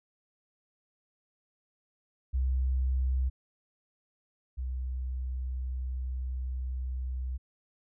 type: tone pair in turn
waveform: sine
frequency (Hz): 64.6 / 63.71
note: C2 / C2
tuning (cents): -21 / -45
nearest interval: unison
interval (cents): 24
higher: first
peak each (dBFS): -25 / -31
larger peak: first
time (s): 2.33-3.3 / 4.57-7.38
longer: second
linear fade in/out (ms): 20
effects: none